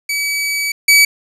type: tone pair in turn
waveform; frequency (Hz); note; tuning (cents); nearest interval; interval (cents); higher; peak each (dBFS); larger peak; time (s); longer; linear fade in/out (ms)
sawtooth; 2283 / 2283; D7 / D7; -50 / -50; unison; 0; neither; -13 / -3; second; 0.09-0.72 / 0.88-1.05; first; 5
effects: resampled to 32000 Hz + 7-bit